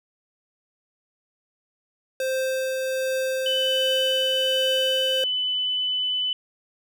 square tone with tremolo, 523.3 Hz, C5, in tune, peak -23 dBFS, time 2.2-5.24 s, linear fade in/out 2 ms, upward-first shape triangle, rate 1.3 Hz, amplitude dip 25%
sine tone, 3003 Hz, F#7, 25 cents sharp, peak -22 dBFS, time 3.46-6.33 s, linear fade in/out 2 ms
effects none

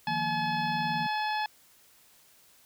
harmonic tone, 854 Hz, G#5, 48 cents sharp, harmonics 1 / 2 / 3 / 4 / 5 / 6, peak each -29 / -35 / -39 / -41 / -43 / -45 dBFS, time 0.07-1.46 s, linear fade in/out 2 ms
sine chord, Eb suspended second, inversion none, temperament equal, 155.56 / 174.61 / 233.1 Hz, Eb3 / F3 / Bb3, 0 / 0 / 0 cents, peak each -38 dBFS, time 0.07-1.07 s, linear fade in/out 10 ms
effects white hiss -60 dBFS RMS until 2.65 s

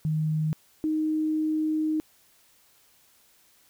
sine tone pair in turn, 155.56 / 311.1 Hz, D#3 / D#4, 0 / 0 cents, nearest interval octave, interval 1200 cents, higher second, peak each -23 dBFS, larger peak neither, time 0.05-0.53 / 0.84-2 s, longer second, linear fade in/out 0 ms, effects white hiss -61 dBFS RMS until 3.69 s

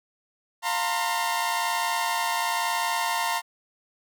sawtooth tone cluster, 701 / 912 / 973 / 1057 Hz, F5 / A#5 / B5 / C6, +6 / -38 / -26 / +17 cents, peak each -28 / -23 / -30 / -27 dBFS, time 0.62-3.42 s, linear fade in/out 50 ms, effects none

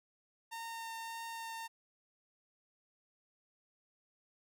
sawtooth tone with vibrato, 913 Hz, A#5, 36 cents flat, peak -38 dBFS, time 0.51-1.68 s, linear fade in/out 20 ms, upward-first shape triangle, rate 1.7 Hz, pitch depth 10 cents each way, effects none

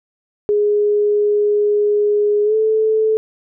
sine tone with pitch glide, 415.3 to 437 Hz, G#4 to A4, 0 to -12 cents, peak -12 dBFS, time 0.49-3.17 s, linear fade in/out 0 ms, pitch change +88 cents, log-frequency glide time 2.44-2.55 s, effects none

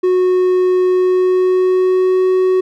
triangle tone with pitch glide, 366.6 to 371.9 Hz, F#4 to F#4, -16 to +9 cents, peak -8 dBFS, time 0.03-2.61 s, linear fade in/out 10 ms, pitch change +25 cents, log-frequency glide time 0.86-2.28 s, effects none

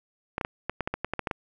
clicks, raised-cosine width 0.5 ms, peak -13 dBFS, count 12, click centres 0.381 / 0.412 / 0.449 / 0.696 / 0.807 / 0.875 / 0.94 / 1.046 / 1.136 / 1.193 / 1.272 / 1.312 s, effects none

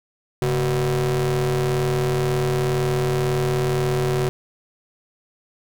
40% pulse ring-modulated tone, 118.8 Hz, A#2, 33 cents sharp, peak -15 dBFS, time 0.42-4.29 s, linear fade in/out 0 ms, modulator 256 Hz, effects none

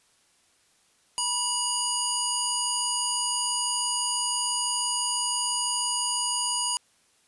harmonic tone, 969 Hz, B5, 33 cents flat, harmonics 1 / 3 / 5 / 7 / 9 / 10, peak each -32 / -32 / -32 / -32 / -32 / -32 dBFS, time 1.18-6.77 s, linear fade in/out 0 ms, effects white hiss -64 dBFS RMS until 7.27 s + resampled to 24000 Hz

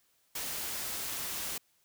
white noise, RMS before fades -37 dBFS, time 0.35-1.58 s, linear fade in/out 5 ms, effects white hiss -71 dBFS RMS until 1.84 s

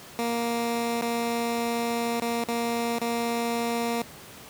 15% pulse tone with dropouts, 234.2 Hz, A#3, 8 cents sharp, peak -19 dBFS, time 0.19-4.02 s, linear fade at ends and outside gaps 0 ms, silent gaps 1.013-1.023 / 2.199-2.22 / 2.439-2.484 / 2.986-3.013 s, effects pink hiss -45 dBFS RMS until 4.49 s + high-pass 100 Hz 12 dB/octave

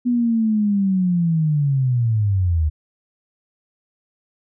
sine linear sweep, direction down, 246.9 to 74.2 Hz, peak -15 dBFS, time 0.05-2.7 s, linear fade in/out 20 ms, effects none

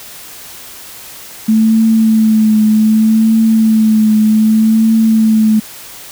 sine tone with vibrato, 219.1 Hz, A3, 7 cents flat, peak -6 dBFS, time 1.48-5.6 s, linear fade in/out 10 ms, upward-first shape triangle, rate 0.65 Hz, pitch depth 35 cents each way, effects white hiss -32 dBFS RMS until 6.11 s

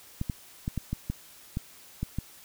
clicks, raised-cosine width 5 ms, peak -17 dBFS, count 9, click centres 0.214 / 0.298 / 0.679 / 0.777 / 0.93 / 1.1 / 1.571 / 2.03 / 2.186 s, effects white hiss -52 dBFS RMS until 2.44 s

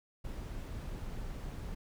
brown noise, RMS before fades -41 dBFS, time 0.24-1.75 s, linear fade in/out 10 ms, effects none

